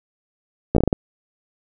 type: slowing click train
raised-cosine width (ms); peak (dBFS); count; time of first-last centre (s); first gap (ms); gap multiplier
2; -3; 7; 0.75-0.929; 14; 1.3
effects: none